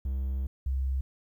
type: tone pair in turn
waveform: triangle / sine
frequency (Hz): 66.2 / 66.2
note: C2 / C2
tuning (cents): +21 / +21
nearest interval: unison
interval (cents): 0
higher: neither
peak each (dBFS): -26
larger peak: neither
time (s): 0.05-0.47 / 0.66-1.01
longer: first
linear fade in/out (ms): 5
effects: 11-bit